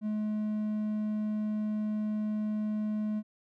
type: tone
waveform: triangle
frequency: 212.9 Hz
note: G#3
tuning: 43 cents sharp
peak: -27 dBFS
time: 0.01-3.23 s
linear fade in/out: 50 ms
effects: none